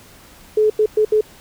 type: tone bursts at uneven times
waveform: sine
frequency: 428.7 Hz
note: A4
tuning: 45 cents flat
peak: -11 dBFS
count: 4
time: 0.57-0.7 / 0.79-0.86 / 0.97-1.05 / 1.12-1.21 s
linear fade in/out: 5 ms
effects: pink hiss -45 dBFS RMS until 1.4 s